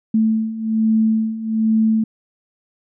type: beating tone pair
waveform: sine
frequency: 219.8 / 221 Hz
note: A3 / A3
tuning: -2 / +8 cents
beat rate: 1.2 Hz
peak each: -20 / -16 dBFS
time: 0.14-2.04 s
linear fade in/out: 5 ms
effects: none